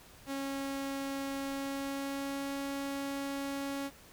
sawtooth tone with pitch glide, 274.4 to 277.4 Hz, C#4 to C#4, -17 to +1 cents, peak -31 dBFS, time 0.26-3.91 s, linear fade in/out 50 ms, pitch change +18 cents, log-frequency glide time 1.42-2.54 s, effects pink hiss -56 dBFS RMS until 4.12 s

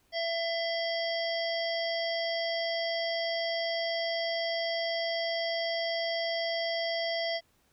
harmonic tone with a mistuned harmonic, 669 Hz, E5, 25 cents sharp, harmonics 1 / 3 / 5 / 7 / 8, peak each -31 / -36 / -38 / -39 / -40 dBFS, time 0.12-7.41 s, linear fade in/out 50 ms, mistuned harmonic 5, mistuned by -55 cents, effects pink hiss -69 dBFS RMS until 7.72 s

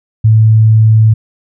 sine tone, 110 Hz, A2, in tune, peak -3 dBFS, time 0.24-1.14 s, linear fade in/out 10 ms, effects none

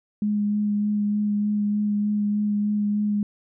sine tone with vibrato, 207.7 Hz, G#3, in tune, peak -20 dBFS, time 0.22-3.23 s, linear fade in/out 2 ms, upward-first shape sine, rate 3.3 Hz, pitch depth 13 cents each way, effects none

